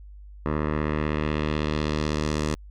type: tone with low-pass filter sweep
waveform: 10% pulse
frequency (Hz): 76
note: D#2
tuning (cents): -40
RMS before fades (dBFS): -26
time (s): 0.46-2.55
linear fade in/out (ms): 0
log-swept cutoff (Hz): 1400 to 7500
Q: 1.3
effects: added 50 Hz sine -41 dBFS peak until 2.7 s